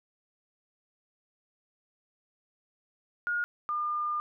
sine tone pair in turn, 1431 / 1205.9 Hz, F6 / D6, +42 / +45 cents, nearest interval minor third, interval 297 cents, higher first, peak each -27 / -28 dBFS, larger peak first, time 3.27-3.44 / 3.69-4.2 s, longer second, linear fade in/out 0 ms, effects none

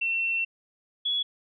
sine tone pair in turn, 2704 / 3377 Hz, E7 / G#7, +43 / +28 cents, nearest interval major third, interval 385 cents, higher second, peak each -24 dBFS, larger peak neither, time 0.01-0.45 / 1.05-1.23 s, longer first, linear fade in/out 10 ms, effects none

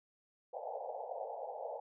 pink band-pass noise, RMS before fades -43 dBFS, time 0.53-1.8 s, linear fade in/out 5 ms, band 470 to 870 Hz, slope 96 dB/octave, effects none

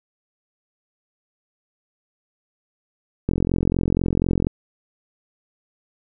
click train, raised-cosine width 3 ms, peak -7 dBFS, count 53, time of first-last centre 3.29-4.469 s, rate 44.1 Hz, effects none

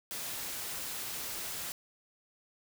white noise, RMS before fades -39 dBFS, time 0.11-1.72 s, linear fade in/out 0 ms, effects none

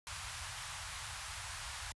pink band-stop noise, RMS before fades -43 dBFS, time 0.07-1.92 s, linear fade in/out 0 ms, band 100 to 860 Hz, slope 24 dB/octave, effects high-pass 60 Hz 12 dB/octave + resampled to 24000 Hz

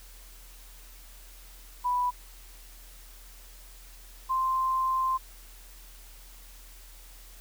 sine tone pair in turn, 987.8 / 1044.9 Hz, B5 / C6, 0 / -3 cents, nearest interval minor second, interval 97 cents, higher second, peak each -24 dBFS, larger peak neither, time 1.84-2.11 / 4.29-5.18 s, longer second, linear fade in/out 20 ms, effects added 41 Hz sine -48 dBFS peak until 7.4 s + white hiss -53 dBFS RMS until 7.4 s

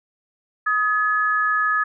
sine tone pair together, 1259.2 / 1706 Hz, D#6 / G#6, +20 / +46 cents, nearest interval perfect fourth, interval 526 cents, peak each -20 dBFS, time 0.66-1.84 s, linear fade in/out 10 ms, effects none

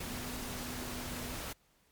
sine tone in noise, 246.9 Hz, B3, in tune, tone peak -45 dBFS, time 0.07-1.36 s, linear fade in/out 5 ms, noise pink, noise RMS -41 dBFS, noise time 0-1.53 s, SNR -7 dB, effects pink hiss -70 dBFS RMS until 1.91 s + MP3 96 kbps

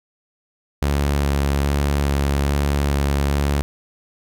sawtooth tone with vibrato, 70.8 Hz, C#2, 37 cents sharp, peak -13 dBFS, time 0.82-3.62 s, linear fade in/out 0 ms, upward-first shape square, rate 1.2 Hz, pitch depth 12 cents each way, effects none

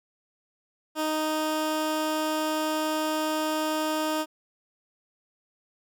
15% pulse tone, 310.5 Hz, D#4, 3 cents flat, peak -19 dBFS, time 0.95-4.26 s, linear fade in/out 50 ms, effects none

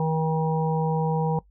harmonic tone, 159.4 Hz, D#3, 42 cents sharp, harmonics 1 / 3 / 5 / 6, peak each -23 / -28 / -30 / -31 dBFS, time 0-1.39 s, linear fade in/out 2 ms, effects noise-tail reverb RT60 0.1 s tail -20 dB re dry + added 50 Hz sine -54 dBFS peak until 1.5 s

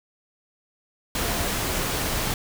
sine tone in noise, 692 Hz, F5, 16 cents flat, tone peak -35 dBFS, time 1.23-1.46 s, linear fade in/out 2 ms, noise pink, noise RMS -26 dBFS, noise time 1.15-2.34 s, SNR -12 dB, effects none

